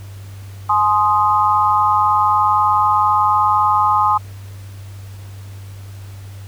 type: chord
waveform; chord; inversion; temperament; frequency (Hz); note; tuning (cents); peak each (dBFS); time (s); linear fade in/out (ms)
sine; Ab major; none; equal with one note detuned; 844.6 / 1046.5 / 1244.5; Ab5 / C6 / Eb6; +29 / 0 / 0; -16; 0.69-4.18; 10
effects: added 98 Hz sine -31 dBFS peak until 6.47 s + pink hiss -45 dBFS RMS until 6.47 s